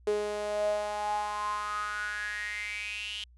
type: tone with high-pass filter sweep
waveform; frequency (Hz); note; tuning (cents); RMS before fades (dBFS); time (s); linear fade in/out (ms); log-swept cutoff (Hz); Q
sawtooth; 208.6; G#3; +8; -33; 0.07-3.24; 0; 430 to 3100; 9.3
effects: added 60 Hz sine -54 dBFS peak until 3.37 s + resampled to 24000 Hz